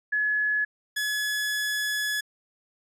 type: tone pair in turn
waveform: sine / sawtooth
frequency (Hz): 1700 / 1700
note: G#6 / G#6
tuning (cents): +40 / +40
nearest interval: unison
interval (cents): 0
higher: neither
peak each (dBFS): -22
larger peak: neither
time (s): 0.12-0.65 / 0.96-2.21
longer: second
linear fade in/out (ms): 10
effects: resampled to 32000 Hz